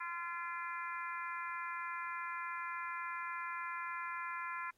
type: harmonic tone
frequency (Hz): 343.4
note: F4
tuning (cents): -29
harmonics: 3 / 4 / 5 / 6 / 7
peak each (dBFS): -42 / -44 / -46 / -48 / -49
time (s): 0-4.71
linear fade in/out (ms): 10
effects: pink hiss -75 dBFS RMS until 4.77 s + MP3 64 kbps